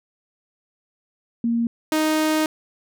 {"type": "tone pair in turn", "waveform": ["sine", "sawtooth"], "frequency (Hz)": [233.1, 311.2], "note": ["A#3", "D#4"], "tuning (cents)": [0, 0], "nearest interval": "perfect fourth", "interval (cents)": 500, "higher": "second", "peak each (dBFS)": [-18, -14], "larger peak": "second", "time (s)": [[1.44, 1.67], [1.92, 2.46]], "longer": "second", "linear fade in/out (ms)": 2, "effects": []}